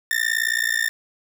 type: tone with amplitude modulation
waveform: 40% pulse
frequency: 1804 Hz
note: A6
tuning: 43 cents sharp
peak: -15 dBFS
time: 0.11-0.89 s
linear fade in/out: 0 ms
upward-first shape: sine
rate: 58.9 Hz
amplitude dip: 100%
effects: 8-bit